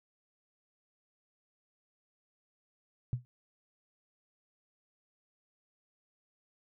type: tone with exponential decay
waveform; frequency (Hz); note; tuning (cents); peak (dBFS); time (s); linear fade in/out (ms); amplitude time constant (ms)
sine; 123; B2; -7; -25; 3.13-3.25; 0; 25
effects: none